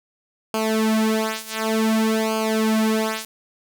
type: tone with flanger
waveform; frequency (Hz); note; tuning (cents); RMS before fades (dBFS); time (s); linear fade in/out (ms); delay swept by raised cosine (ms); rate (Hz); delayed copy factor
sawtooth; 220; A3; 0; -21; 0.54-3.25; 2; 0.53 to 4.53; 0.55; -0.95
effects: none